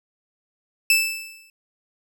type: tone with exponential decay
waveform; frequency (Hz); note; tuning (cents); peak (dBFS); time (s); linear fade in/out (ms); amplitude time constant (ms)
sawtooth; 2637; E7; 0; -9; 0.9-1.5; 2; 130
effects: none